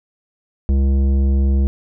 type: tone with tanh clipping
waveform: triangle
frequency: 67.9 Hz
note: C#2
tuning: 35 cents flat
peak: -14 dBFS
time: 0.69-1.67 s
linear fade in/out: 0 ms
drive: 16 dB
effects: none